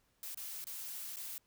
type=noise with dropouts; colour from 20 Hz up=blue; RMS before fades=-44 dBFS; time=0.23-1.38 s; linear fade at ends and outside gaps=1 ms; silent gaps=0.346-0.373 / 0.642-0.669 / 1.16-1.168 s; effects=pink hiss -75 dBFS RMS until 1.46 s